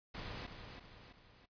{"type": "noise with echo", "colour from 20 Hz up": "pink", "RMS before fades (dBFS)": -45, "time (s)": [0.14, 0.47], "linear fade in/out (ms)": 10, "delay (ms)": 330, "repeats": 3, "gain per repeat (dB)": -6, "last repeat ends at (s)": 1.46, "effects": ["noise-tail reverb RT60 0.1 s tail -17 dB re dry", "resampled to 11025 Hz"]}